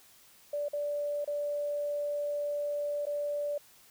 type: tone with dropouts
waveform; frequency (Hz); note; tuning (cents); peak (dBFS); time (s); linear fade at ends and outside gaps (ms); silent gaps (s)
sine; 583; D5; -13; -30; 0.53-3.58; 5; 0.685-0.732 / 1.246-1.275 / 3.055-3.067
effects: white hiss -59 dBFS RMS until 3.9 s